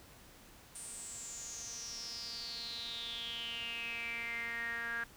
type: tone with band-pass filter sweep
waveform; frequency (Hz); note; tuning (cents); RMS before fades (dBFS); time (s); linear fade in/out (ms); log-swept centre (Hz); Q
sawtooth; 233.1; A#3; 0; -42; 0.75-5.04; 5; 9000 to 1600; 9.9
effects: pink hiss -58 dBFS RMS until 5.16 s